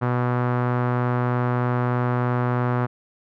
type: tone with low-pass filter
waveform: sawtooth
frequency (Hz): 123.2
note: B2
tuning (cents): -4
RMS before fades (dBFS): -22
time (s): 0.01-2.87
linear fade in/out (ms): 20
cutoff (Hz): 1300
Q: 2
effects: none